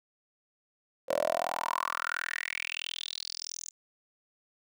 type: tone with high-pass filter sweep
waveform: 10% pulse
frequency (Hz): 41.47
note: E1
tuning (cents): +11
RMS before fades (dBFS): -34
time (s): 1.08-3.71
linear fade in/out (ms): 20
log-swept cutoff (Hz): 520 to 6900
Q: 6.8
effects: none